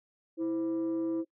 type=tone pair together; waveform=sine; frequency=328 / 520.7 Hz; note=E4 / C5; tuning=-9 / -8 cents; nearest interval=minor sixth; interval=801 cents; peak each=-27 / -38 dBFS; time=0.37-1.25 s; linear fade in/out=50 ms; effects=noise-tail reverb RT60 0.1 s tail -22 dB re dry + tanh soft clip ceiling -26 dBFS